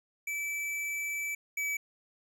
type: tone pair in turn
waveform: square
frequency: 2312 / 2291 Hz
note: D7 / D7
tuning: -28 / -44 cents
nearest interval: unison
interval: 16 cents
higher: first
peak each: -33 / -31 dBFS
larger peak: second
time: 0.27-1.35 / 1.57-1.77 s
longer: first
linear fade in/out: 5 ms
effects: none